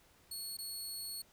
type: tone with dropouts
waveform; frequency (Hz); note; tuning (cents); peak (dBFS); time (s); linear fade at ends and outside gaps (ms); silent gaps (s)
20% pulse; 4365; C#8; -28; -35; 0.31-1.22; 5; 0.57-0.586
effects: pink hiss -66 dBFS RMS until 1.32 s